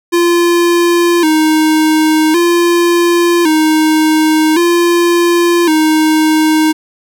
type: tone with vibrato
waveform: square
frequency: 328.3 Hz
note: E4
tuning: 7 cents flat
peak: -8 dBFS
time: 0.12-6.73 s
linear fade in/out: 20 ms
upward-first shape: square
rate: 0.45 Hz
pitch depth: 87 cents each way
effects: none